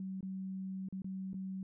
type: tone with dropouts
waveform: sine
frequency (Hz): 190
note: F#3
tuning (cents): +46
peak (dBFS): -38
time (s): 0-1.63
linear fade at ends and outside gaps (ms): 2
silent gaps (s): 0.208-0.228 / 0.887-0.925 / 1.02-1.044 / 1.332-1.342
effects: none